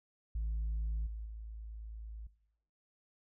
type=tone with level steps; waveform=sine; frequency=54.5 Hz; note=A1; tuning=16 cents flat; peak=-31 / -40 / -43 dBFS; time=0.35-2.27 s; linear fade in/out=5 ms; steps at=1.06 / 1.25 s; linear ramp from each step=10 ms; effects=noise-tail reverb RT60 0.8 s tail -19 dB re dry + tanh soft clip ceiling -31 dBFS